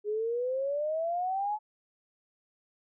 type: exponential sweep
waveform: sine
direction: up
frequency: 410.9 to 862 Hz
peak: -28 dBFS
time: 0.04-1.59 s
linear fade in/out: 50 ms
effects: none